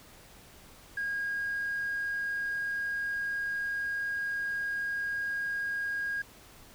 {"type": "tone", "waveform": "triangle", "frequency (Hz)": 1631, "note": "G#6", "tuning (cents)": -32, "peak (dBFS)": -27, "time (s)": [0.97, 6.22], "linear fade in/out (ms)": 5, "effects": ["tanh soft clip ceiling -27 dBFS", "pink hiss -54 dBFS RMS until 6.74 s"]}